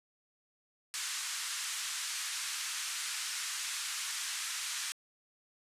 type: band-pass noise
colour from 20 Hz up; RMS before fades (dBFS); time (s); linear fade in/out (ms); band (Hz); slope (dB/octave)
white; -38; 0.94-4.92; 0; 1200 to 9000; 24
effects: resampled to 32000 Hz